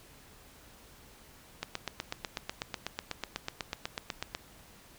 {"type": "click train", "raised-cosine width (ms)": 0.2, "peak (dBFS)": -16, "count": 23, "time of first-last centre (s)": [1.63, 4.349], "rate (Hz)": 8.09, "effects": ["pink hiss -56 dBFS RMS until 4.98 s"]}